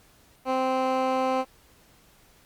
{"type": "tone with band-pass filter", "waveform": "15% pulse", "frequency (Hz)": 260.4, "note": "C4", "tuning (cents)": -8, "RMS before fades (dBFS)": -25, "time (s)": [0.45, 1.45], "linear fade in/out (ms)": 50, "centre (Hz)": 740, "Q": 0.64, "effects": ["pink hiss -58 dBFS RMS until 2.45 s", "Opus 48 kbps"]}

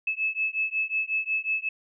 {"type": "beating tone pair", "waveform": "sine", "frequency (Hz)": [2600, 2605.5], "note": ["E7", "E7"], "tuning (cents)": [-24, -21], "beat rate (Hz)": 5.5, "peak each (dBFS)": -28, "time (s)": [0.07, 1.69], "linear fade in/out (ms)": 5, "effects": []}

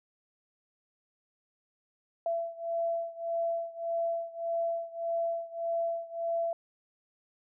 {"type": "beating tone pair", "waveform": "sine", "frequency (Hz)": [671, 672.7], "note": ["E5", "E5"], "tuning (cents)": [31, 35], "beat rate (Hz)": 1.7, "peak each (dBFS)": [-32, -34], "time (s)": [2.26, 6.53], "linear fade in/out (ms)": 2, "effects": []}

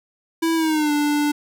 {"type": "tone with pitch glide", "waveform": "square", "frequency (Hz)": [328.3, 294.2], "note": ["E4", "D4"], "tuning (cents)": [-7, 3], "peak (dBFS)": -18, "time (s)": [0.42, 1.32], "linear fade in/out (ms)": 10, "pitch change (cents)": -190, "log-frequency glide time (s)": [0.55, 0.92], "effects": []}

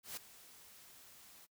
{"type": "noise with ADSR envelope", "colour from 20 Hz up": "white", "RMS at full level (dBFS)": -43, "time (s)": [0.03, 1.47], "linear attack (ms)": 140, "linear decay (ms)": 6, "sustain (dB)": -16, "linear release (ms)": 30, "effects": ["noise-tail reverb RT60 0.1 s tail -24 dB re dry"]}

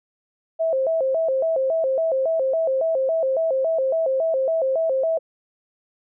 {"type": "tone with vibrato", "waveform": "sine", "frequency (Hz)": 587.3, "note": "D5", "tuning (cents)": 0, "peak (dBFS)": -18, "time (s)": [0.59, 5.19], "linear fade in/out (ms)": 20, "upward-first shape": "square", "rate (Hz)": 3.6, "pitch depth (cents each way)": 180, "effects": []}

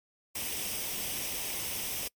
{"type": "noise with comb filter", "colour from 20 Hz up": "white", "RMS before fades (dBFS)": -35, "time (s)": [0.35, 2.08], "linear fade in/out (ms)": 5, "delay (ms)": 0.35, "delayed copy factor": 0.55, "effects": ["noise-tail reverb RT60 0.1 s tail -26 dB re dry", "MP3 96 kbps"]}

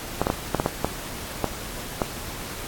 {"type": "clicks", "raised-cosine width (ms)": 1, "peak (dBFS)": -6, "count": 9, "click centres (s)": [0.216, 0.269, 0.301, 0.547, 0.599, 0.661, 0.846, 1.443, 2.018], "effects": ["pink hiss -35 dBFS RMS until 2.67 s", "AAC 64 kbps"]}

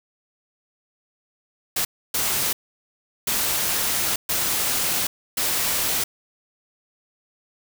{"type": "noise bursts at uneven times", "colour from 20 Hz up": "white", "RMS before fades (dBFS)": -23, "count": 5, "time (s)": [[1.76, 1.85], [2.14, 2.53], [3.27, 4.16], [4.29, 5.07], [5.37, 6.04]], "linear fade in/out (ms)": 5, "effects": []}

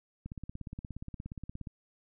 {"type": "click train", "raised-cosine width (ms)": 5, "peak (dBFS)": -28, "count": 25, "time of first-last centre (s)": [0.26, 1.672], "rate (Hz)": 17, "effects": []}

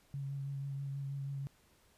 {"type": "tone with vibrato", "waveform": "sine", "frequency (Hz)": 138.59, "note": "C#3", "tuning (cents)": 0, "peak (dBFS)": -37, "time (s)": [0.14, 1.47], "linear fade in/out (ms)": 0, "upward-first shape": "sine", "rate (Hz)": 6.2, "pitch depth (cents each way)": 18, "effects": ["pink hiss -68 dBFS RMS until 1.97 s", "resampled to 32000 Hz"]}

